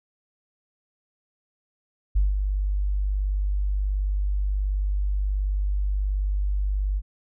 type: tone with ADSR envelope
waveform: sine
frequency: 49.31 Hz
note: G1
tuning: 11 cents sharp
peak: -15 dBFS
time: 2.15-7.02 s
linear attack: 15 ms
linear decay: 170 ms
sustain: -6 dB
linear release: 49 ms
effects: tanh soft clip ceiling -12 dBFS